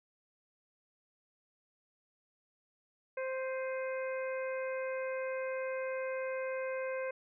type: harmonic tone with a mistuned harmonic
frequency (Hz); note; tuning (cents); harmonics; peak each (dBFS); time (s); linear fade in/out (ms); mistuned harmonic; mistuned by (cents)
523.3; C5; 0; 1 / 2 / 3 / 4 / 5; -35 / -46 / -45 / -47 / -50; 3.17-7.11; 5; 5; -70
effects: none